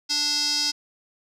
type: tone with band-pass filter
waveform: square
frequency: 293.7 Hz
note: D4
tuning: in tune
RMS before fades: -24 dBFS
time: 0.09-0.72 s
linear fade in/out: 20 ms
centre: 5100 Hz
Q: 6.3
effects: none